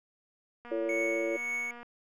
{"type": "click train", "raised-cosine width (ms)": 0.5, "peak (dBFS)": -33, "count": 283, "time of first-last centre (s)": [0.65, 1.83], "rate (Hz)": 239}
{"type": "harmonic tone", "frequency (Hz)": 112.9, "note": "A2", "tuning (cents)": 45, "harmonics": [3, 4, 5], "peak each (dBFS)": [-33, -36, -32], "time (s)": [0.71, 1.37], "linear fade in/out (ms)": 10}
{"type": "tone with tremolo", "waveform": "triangle", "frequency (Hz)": 2217, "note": "C#7", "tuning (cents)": 0, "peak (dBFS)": -28, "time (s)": [0.89, 1.71], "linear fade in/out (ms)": 2, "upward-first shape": "triangle", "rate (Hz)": 1.9, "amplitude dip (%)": 65}
{"effects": []}